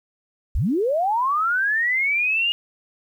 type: linear sweep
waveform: sine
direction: up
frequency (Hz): 35.98 to 2871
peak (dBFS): -18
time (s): 0.55-2.52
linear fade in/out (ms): 0
effects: 9-bit